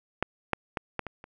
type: clicks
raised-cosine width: 0.5 ms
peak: -10 / -9 / -14 / -14 / -21 / -29 dBFS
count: 6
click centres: 0.226 / 0.533 / 0.772 / 0.993 / 1.067 / 1.241 s
effects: none